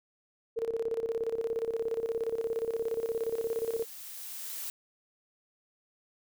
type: tone with tremolo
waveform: sine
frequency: 455.9 Hz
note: A#4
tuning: 39 cents flat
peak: -27 dBFS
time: 0.56-3.85 s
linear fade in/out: 20 ms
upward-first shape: square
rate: 17 Hz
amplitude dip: 70%
type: noise with exponential growth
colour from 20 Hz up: blue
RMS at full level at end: -37 dBFS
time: 1.11-4.7 s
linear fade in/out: 1 ms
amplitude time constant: 780 ms
effects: none